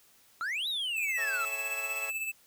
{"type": "exponential two-way sweep", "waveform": "triangle", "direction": "up then down", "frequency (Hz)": [1300, 3954, 1300], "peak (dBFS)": -29, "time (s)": [0.41, 1.45], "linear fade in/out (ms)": 0, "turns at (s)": 0.68}
{"type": "tone with tremolo", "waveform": "square", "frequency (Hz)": 2627, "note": "E7", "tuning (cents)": -7, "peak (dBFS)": -31, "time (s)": [0.96, 2.32], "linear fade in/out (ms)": 10, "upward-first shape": "sine", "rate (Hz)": 16, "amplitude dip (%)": 50}
{"type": "chord", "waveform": "15% pulse", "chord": "A major seventh", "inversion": "none", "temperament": "equal", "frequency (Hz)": [440, 554.4, 659.3, 830.6], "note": ["A4", "C#5", "E5", "G#5"], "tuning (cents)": [0, 0, 0, 0], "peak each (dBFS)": [-43, -38, -38, -42], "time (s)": [1.17, 2.11], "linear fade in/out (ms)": 20}
{"effects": ["white hiss -62 dBFS RMS until 2.46 s"]}